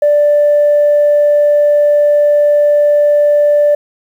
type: tone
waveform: sine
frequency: 587.3 Hz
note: D5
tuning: in tune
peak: -5 dBFS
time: 0.02-3.75 s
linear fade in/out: 5 ms
effects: tanh soft clip ceiling -3 dBFS + 7-bit